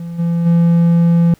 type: tone with level steps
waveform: triangle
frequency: 169.5 Hz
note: E3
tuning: 49 cents sharp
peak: -21 / -11 / -6 dBFS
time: 0-1.34 s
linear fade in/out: 2 ms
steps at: 0.18 / 0.45 s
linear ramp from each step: 20 ms
effects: pink hiss -51 dBFS RMS until 1.39 s